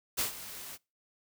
white noise with ADSR envelope, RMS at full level -29 dBFS, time 0.17-0.78 s, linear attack 22 ms, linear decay 120 ms, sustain -15 dB, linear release 38 ms, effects noise-tail reverb RT60 0.3 s tail -26 dB re dry

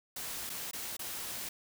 white noise with dropouts, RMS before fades -40 dBFS, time 0.16-1.49 s, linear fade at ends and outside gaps 5 ms, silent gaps 0.495-0.499 / 0.712-0.732 / 0.968-0.992 s, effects none

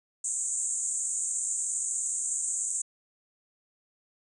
pink band-pass noise, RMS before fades -31 dBFS, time 0.24-2.82 s, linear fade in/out 5 ms, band 6800 to 8700 Hz, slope 96 dB/octave, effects none

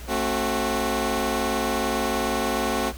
15% pulse chord, F# diminished, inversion first, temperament equal with one note detuned, 220 / 266.8 / 370 Hz, A3 / C4 / F#4, 0 / +34 / 0 cents, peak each -21 dBFS, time 0.07-2.93 s, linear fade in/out 50 ms, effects added 60 Hz sine -36 dBFS peak until 2.97 s + pink hiss -43 dBFS RMS until 2.97 s

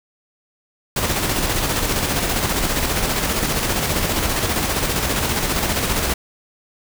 pink noise with tremolo, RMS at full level -19 dBFS, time 0.96-6.14 s, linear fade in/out 5 ms, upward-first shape square, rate 15 Hz, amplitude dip 35%, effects none

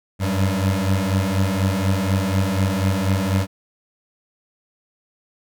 25% pulse beating tone pair, 94 / 98.1 Hz, F#2 / G2, +28 / +2 cents, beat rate 4.1 Hz, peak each -17 dBFS, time 0.19-3.47 s, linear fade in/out 50 ms, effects none

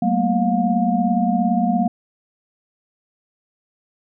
sine tone cluster, 189.7 / 221.8 / 239.1 / 711 Hz, F#3 / A3 / A#3 / F5, +43 / +14 / +44 / +31 cents, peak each -21 dBFS, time 0.02-1.88 s, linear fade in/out 5 ms, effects none

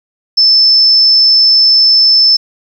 sine tone, 5274 Hz, E8, in tune, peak -4 dBFS, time 0.37-2.37 s, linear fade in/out 10 ms, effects 7-bit

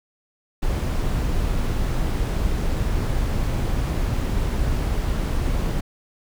brown noise, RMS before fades -22 dBFS, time 0.62-5.81 s, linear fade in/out 10 ms, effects none

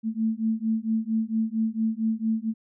sine beating tone pair, 220 / 224.4 Hz, A3 / A3, 0 / +34 cents, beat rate 4.4 Hz, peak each -26 dBFS, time 0.03-2.54 s, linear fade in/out 50 ms, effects none

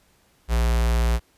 square tone with notch filter, 58.3 Hz, A#1, 1 cent sharp, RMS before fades -20 dBFS, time 0.48-1.2 s, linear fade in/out 50 ms, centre 250 Hz, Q 1.2, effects pink hiss -61 dBFS RMS until 1.37 s + resampled to 32000 Hz

